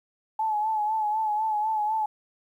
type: tone with vibrato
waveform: sine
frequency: 860 Hz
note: A5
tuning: 40 cents flat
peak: -23 dBFS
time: 0.39-2.06 s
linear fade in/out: 5 ms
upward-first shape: sine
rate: 4 Hz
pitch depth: 49 cents each way
effects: 10-bit